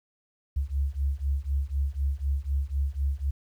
sine beating tone pair, 67.5 / 71.5 Hz, C#2 / D2, -45 / -46 cents, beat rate 4 Hz, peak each -28 dBFS, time 0.56-3.31 s, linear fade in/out 10 ms, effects 10-bit

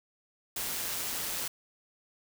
white noise with amplitude modulation, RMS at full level -33 dBFS, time 0.56-1.48 s, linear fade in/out 5 ms, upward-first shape sine, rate 173 Hz, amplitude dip 35%, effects none

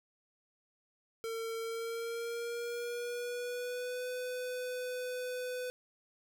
square tone with pitch glide, 453.8 to 500.6 Hz, A#4 to B4, -47 to +23 cents, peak -37 dBFS, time 1.24-5.7 s, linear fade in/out 0 ms, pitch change +170 cents, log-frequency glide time 1.59-4.08 s, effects none

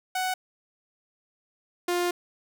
sawtooth tone pair in turn, 744 / 352.4 Hz, F#5 / F4, +9 / +16 cents, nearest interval octave + minor second, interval 1293 cents, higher first, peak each -22 / -20 dBFS, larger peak second, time 0.15-0.34 / 1.88-2.11 s, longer second, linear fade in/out 5 ms, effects none

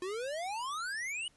square exponential sweep, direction up, 352.7 to 3000 Hz, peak -36 dBFS, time 0.02-1.28 s, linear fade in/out 2 ms, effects pink hiss -67 dBFS RMS until 1.36 s + resampled to 24000 Hz

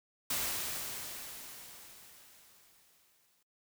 white noise with exponential decay, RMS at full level -33 dBFS, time 0.3-3.43 s, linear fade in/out 5 ms, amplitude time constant 680 ms, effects noise-tail reverb RT60 0.1 s tail -21 dB re dry

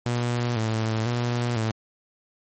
sawtooth tone with vibrato, 115.7 Hz, A#2, 13 cents flat, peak -19 dBFS, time 0.06-1.71 s, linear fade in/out 0 ms, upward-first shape square, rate 1 Hz, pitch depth 72 cents each way, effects MP3 32 kbps

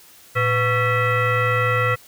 sine tone with frequency modulation, 730 Hz, F#5, 24 cents flat, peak -16 dBFS, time 0.35-1.96 s, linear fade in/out 20 ms, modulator 615 Hz, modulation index 2.5, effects white hiss -48 dBFS RMS until 2.07 s

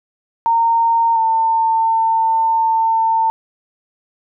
sine tone pair in turn, 920 / 899.5 Hz, A#5 / A5, -23 / +38 cents, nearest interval unison, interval 39 cents, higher first, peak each -11 / -12 dBFS, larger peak first, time 0.46-1.16 / 1.16-3.3 s, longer second, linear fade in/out 0 ms, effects none

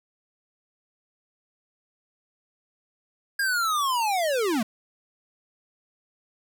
square linear sweep, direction down, 1637 to 202.8 Hz, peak -23 dBFS, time 3.39-4.63 s, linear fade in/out 5 ms, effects none

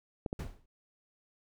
clicks, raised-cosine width 2 ms, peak -21 dBFS, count 2, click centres 0.262 / 0.329 s
brown noise with exponential decay, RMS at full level -31 dBFS, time 0.39-0.66 s, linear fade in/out 5 ms, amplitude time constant 57 ms
effects none

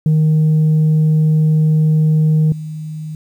sine tone with level steps, 155.56 Hz, D#3, in tune, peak -7 / -23 dBFS, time 0.06-3.15 s, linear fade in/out 2 ms, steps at 2.52 s, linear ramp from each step 2 ms, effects tanh soft clip ceiling -8 dBFS + 8-bit

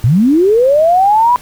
sine linear sweep, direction up, 101.9 to 999 Hz, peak -6 dBFS, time 0.04-1.36 s, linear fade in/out 0 ms, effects pink hiss -37 dBFS RMS until 1.41 s

